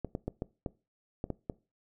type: clicks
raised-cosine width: 2 ms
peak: -20 dBFS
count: 8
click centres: 0.047 / 0.151 / 0.28 / 0.421 / 0.662 / 1.241 / 1.303 / 1.498 s
effects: noise-tail reverb RT60 0.3 s tail -21 dB re dry

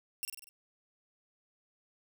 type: tone with echo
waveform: 5% pulse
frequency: 2735 Hz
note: F7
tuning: 37 cents flat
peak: -24 dBFS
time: 0.23-0.25 s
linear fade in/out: 0 ms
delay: 48 ms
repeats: 5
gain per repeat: -4 dB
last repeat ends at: 0.49 s
effects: none

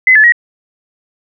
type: tone with pitch steps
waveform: sine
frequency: 2034 / 1727 / 1899 Hz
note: C7 / A6 / A#6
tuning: -50 / -33 / +32 cents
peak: -3 dBFS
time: 0.07-0.322 s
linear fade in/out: 2 ms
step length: 84 ms
effects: none

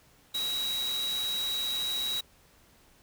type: tone in noise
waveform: sine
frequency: 3857 Hz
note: B7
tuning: 42 cents flat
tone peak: -29 dBFS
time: 0.34-2.21 s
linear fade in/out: 10 ms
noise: white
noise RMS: -39 dBFS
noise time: 0.34-2.21 s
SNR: +7 dB
effects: pink hiss -61 dBFS RMS until 3.02 s

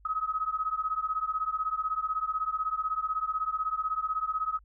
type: beating tone pair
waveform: sine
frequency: 1264 / 1280 Hz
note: D#6 / D#6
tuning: +27 / +49 cents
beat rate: 16 Hz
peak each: -31 dBFS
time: 0.05-4.59 s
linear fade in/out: 5 ms
effects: added 50 Hz sine -55 dBFS peak until 4.64 s

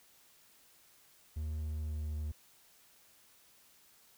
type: tone with pitch glide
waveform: triangle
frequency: 77.2 to 75.83 Hz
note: D#2 to D#2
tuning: -13 to -44 cents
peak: -33 dBFS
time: 1.36-2.32 s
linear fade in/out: 10 ms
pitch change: -31 cents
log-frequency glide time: 1.59-2.2 s
effects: white hiss -64 dBFS RMS until 4.17 s

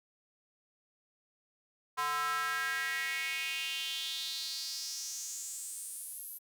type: tone with high-pass filter sweep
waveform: square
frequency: 146.83 Hz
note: D3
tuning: in tune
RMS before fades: -37 dBFS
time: 1.97-6.39 s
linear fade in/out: 20 ms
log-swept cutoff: 1100 to 12000 Hz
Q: 4.3
effects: none

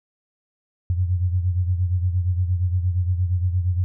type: beating tone pair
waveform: sine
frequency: 88.9 / 97.5 Hz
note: F2 / G2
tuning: +31 / -9 cents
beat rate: 8.6 Hz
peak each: -19 / -26 dBFS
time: 0.9-3.84 s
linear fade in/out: 0 ms
effects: none

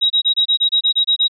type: tone bursts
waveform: sine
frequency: 3820 Hz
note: A#7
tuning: 42 cents sharp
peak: -11 dBFS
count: 11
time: 0.01-1.282 s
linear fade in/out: 20 ms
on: 92 ms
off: 26 ms
effects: none

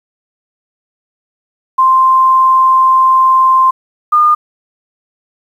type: tone pair in turn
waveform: sine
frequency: 1046.5 / 1215.4 Hz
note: C6 / D#6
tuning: 0 / -41 cents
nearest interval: minor third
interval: 259 cents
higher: second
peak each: -5 dBFS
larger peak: neither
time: 1.78-3.71 / 4.12-4.35 s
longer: first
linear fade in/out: 10 ms
effects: 7-bit

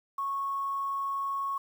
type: tone with quantisation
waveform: sine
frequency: 1102 Hz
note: C#6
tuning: 11 cents flat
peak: -29 dBFS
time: 0.18-1.58 s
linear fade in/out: 5 ms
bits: 9
effects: none

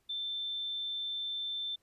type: tone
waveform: sine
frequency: 3550 Hz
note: A7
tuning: 15 cents sharp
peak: -34 dBFS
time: 0.09-1.76 s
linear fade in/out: 10 ms
effects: pink hiss -75 dBFS RMS until 1.82 s + resampled to 32000 Hz

